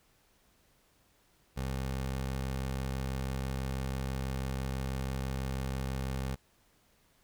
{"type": "tone", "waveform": "20% pulse", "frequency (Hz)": 66.1, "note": "C2", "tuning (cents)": 18, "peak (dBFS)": -28, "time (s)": [1.56, 6.36], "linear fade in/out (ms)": 20, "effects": ["pink hiss -68 dBFS RMS until 7.23 s"]}